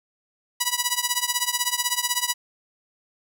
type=tone with tremolo; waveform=5% pulse; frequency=978 Hz; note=B5; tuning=17 cents flat; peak=-6 dBFS; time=0.6-2.34 s; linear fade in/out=10 ms; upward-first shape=triangle; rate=16 Hz; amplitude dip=95%; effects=none